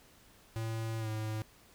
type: tone with pitch glide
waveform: square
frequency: 112.5 to 108.79 Hz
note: A2 to A2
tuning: +39 to -19 cents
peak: -35 dBFS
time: 0.56-1.42 s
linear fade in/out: 0 ms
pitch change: -58 cents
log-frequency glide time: 0.99-1.08 s
effects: pink hiss -61 dBFS RMS until 1.74 s